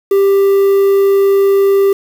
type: tone with quantisation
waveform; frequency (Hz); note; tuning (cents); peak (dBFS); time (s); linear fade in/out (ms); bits
triangle; 394.3; G4; +10; -5; 0.11-1.93; 5; 5
effects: none